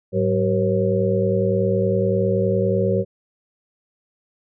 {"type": "tone cluster", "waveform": "sine", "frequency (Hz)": [105.8, 189.3, 382.5, 474.1, 544], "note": ["G#2", "F#3", "G4", "A#4", "C#5"], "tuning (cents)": [33, 40, -42, 29, -33], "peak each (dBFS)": -23, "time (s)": [0.12, 3.05], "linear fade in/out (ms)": 50, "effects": []}